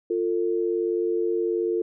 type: tone pair together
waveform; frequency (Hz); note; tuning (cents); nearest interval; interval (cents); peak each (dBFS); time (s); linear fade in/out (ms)
sine; 349.6 / 448.3; F4 / A4; +2 / +32; major third; 430; -24 / -25; 0.1-1.82; 5
effects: none